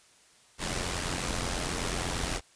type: noise with amplitude modulation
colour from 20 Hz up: pink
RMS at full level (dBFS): -29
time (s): 0.58-2.41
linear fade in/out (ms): 50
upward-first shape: sine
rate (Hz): 88.3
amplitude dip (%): 65
effects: white hiss -60 dBFS RMS until 2.55 s + resampled to 22050 Hz